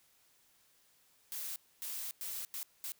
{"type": "noise bursts at uneven times", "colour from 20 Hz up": "blue", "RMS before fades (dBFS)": -41, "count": 5, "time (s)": [[1.32, 1.56], [1.82, 2.11], [2.21, 2.45], [2.54, 2.63], [2.84, 2.92]], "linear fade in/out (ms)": 0, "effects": ["white hiss -69 dBFS RMS until 2.99 s"]}